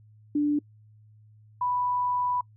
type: tone pair in turn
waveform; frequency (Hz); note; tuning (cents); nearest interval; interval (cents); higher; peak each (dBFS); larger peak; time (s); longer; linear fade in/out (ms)
sine; 293.7 / 987.9; D4 / B5; 0 / 0; octave + major sixth; 2100; second; -21 / -24; first; 0.35-0.59 / 1.61-2.41; second; 5
effects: noise-tail reverb RT60 0.1 s tail -25 dB re dry + added 107 Hz sine -52 dBFS peak until 2.56 s